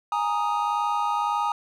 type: chord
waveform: triangle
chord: Ab suspended second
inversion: none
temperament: equal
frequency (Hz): 830.6 / 932.3 / 1244.5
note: Ab5 / Bb5 / Eb6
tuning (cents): 0 / 0 / 0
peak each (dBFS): -25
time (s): 0.12-1.52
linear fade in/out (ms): 2
effects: none